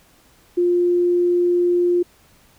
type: tone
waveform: sine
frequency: 352 Hz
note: F4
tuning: 14 cents sharp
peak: -14 dBFS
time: 0.57-2.03 s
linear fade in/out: 10 ms
effects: pink hiss -54 dBFS RMS until 2.58 s